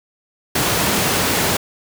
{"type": "high-pass noise", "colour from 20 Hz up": "pink", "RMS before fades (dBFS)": -18, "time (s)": [0.55, 1.57], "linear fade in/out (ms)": 5, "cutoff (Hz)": 110, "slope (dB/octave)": 12, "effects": []}